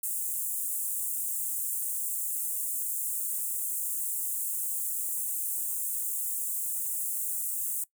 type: high-pass noise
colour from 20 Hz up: pink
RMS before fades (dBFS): -32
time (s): 0.03-7.84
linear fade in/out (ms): 5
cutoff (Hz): 7800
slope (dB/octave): 48
effects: noise-tail reverb RT60 0.1 s tail -19 dB re dry